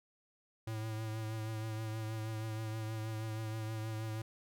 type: tone with vibrato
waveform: square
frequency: 110 Hz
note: A2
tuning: in tune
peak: -38 dBFS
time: 0.67-4.22 s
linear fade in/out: 5 ms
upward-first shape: triangle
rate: 6.3 Hz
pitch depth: 33 cents each way
effects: none